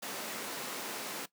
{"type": "high-pass noise", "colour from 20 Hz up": "pink", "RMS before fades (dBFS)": -40, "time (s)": [0.02, 1.26], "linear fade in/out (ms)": 10, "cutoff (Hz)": 270, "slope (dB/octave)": 12, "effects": ["noise-tail reverb RT60 0.1 s tail -17 dB re dry", "high-pass 150 Hz 12 dB/octave"]}